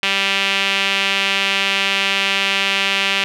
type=tone with band-pass filter; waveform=sawtooth; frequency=196 Hz; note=G3; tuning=in tune; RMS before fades=-18 dBFS; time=0.03-3.24 s; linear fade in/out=0 ms; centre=2800 Hz; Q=2.8; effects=none